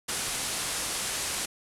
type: low-pass noise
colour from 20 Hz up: white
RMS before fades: -32 dBFS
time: 0.08-1.46 s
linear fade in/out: 10 ms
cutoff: 11000 Hz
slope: 48 dB/octave
effects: none